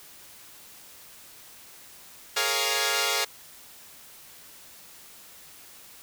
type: chord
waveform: 5% pulse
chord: Bb minor seventh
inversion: third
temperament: equal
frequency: 415.3 / 466.2 / 554.4 / 698.5 Hz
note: Ab4 / Bb4 / Db5 / F5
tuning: 0 / 0 / 0 / 0 cents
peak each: -18 dBFS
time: 2.36-3.25 s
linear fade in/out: 10 ms
effects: white hiss -49 dBFS RMS until 6.02 s